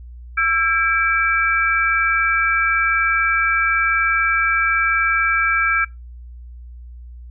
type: tone cluster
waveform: sine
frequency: 1338 / 1617 / 2316 Hz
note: E6 / G#6 / D7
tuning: +25 / -47 / -25 cents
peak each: -19 dBFS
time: 0.37-5.85 s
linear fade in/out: 10 ms
effects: noise-tail reverb RT60 0.2 s tail -23 dB re dry + added 60 Hz sine -34 dBFS peak until 7.3 s